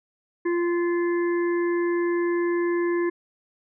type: harmonic tone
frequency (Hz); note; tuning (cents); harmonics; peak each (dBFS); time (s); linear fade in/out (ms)
346.2; F4; -15; 1 / 3 / 5 / 6; -21 / -34 / -35 / -40; 0.45-3.1; 10
effects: none